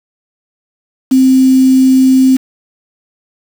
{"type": "tone with quantisation", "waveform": "sine", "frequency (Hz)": 261.6, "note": "C4", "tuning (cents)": 0, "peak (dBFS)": -4, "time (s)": [1.11, 2.37], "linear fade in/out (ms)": 10, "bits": 4, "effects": []}